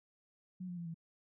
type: tone with pitch steps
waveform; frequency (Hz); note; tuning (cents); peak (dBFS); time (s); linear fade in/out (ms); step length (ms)
sine; 183.3 / 176.95 / 170.83 / 164.91; F#3 / F3 / F3 / E3; -16 / +23 / -38 / +1; -40; 0.6-0.944; 10; 86
effects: none